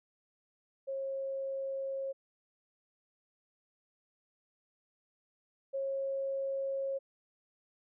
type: tone pair in turn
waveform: sine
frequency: 541 / 543.7 Hz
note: C#5 / C#5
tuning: -42 / -34 cents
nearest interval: unison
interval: 8 cents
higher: second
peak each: -34 / -32 dBFS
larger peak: second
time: 0.87-2.13 / 5.73-6.99 s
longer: neither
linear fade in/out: 20 ms
effects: none